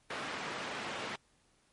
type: band-pass noise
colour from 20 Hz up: white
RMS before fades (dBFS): -40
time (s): 0.1-1.16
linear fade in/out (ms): 5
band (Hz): 150 to 2100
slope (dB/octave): 12
effects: pink hiss -70 dBFS RMS until 1.72 s + MP3 48 kbps